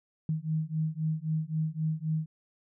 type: beating tone pair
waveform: sine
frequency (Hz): 155.56 / 159.36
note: D#3 / D#3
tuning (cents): 0 / +42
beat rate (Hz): 3.8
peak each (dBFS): -31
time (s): 0.29-2.26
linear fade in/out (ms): 2
effects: none